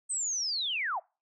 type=linear sweep; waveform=sine; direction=down; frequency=8372 to 587.3 Hz; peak=-29 dBFS; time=0.09-1 s; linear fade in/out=20 ms; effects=noise-tail reverb RT60 0.3 s tail -25 dB re dry